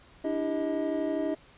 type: tone cluster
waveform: triangle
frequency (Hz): 292.1 / 324.3 / 396.6 / 632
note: D4 / E4 / G4 / D#5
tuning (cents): -9 / -28 / +20 / +27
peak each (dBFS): -30 / -30 / -34 / -30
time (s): 0.24-1.35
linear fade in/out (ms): 10
effects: pink hiss -56 dBFS RMS until 1.57 s + resampled to 8000 Hz